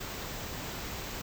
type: band-stop noise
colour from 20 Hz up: pink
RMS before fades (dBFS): -39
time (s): 0-1.22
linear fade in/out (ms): 10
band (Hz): 8300 to 12000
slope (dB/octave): 96
effects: none